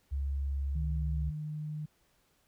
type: tone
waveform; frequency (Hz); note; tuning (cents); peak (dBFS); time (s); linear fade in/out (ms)
sine; 69.2; C#2; -2; -30; 0.11-1.31; 20
type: tone with pitch glide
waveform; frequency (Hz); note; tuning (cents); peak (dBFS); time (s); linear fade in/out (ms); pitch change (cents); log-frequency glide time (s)
sine; 155.56 to 152.09; D#3 to D#3; 0 to -39; -35; 0.75-1.86; 10; -39; 0.97-1.33
effects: pink hiss -71 dBFS RMS until 2.47 s